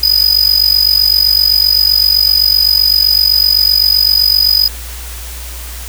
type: tone with amplitude modulation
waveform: square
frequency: 4978 Hz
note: D#8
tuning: in tune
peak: -4 dBFS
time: 0.03-4.68 s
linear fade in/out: 5 ms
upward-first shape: sine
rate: 47.8 Hz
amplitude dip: 85%
effects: added 60 Hz sine -25 dBFS peak until 5.88 s + white hiss -29 dBFS RMS until 5.88 s